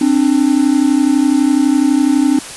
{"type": "tone pair together", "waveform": "triangle", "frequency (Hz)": [266, 298], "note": ["C4", "D4"], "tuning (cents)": [29, 25], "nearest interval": "major second", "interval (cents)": 196, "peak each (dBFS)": -10, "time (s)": [0.01, 2.39], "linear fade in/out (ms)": 5, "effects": ["white hiss -29 dBFS RMS until 2.56 s", "resampled to 24000 Hz"]}